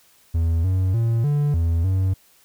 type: tone with pitch steps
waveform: triangle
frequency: 82.6 / 93.4 / 115.1 / 146 / 83.4 / 94.5 Hz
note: E2 / F#2 / A#2 / D3 / E2 / F#2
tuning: +4 / +17 / -22 / -10 / +21 / +37 cents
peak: -15 dBFS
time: 0.34-2.14 s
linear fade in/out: 10 ms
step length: 300 ms
effects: white hiss -56 dBFS RMS until 2.44 s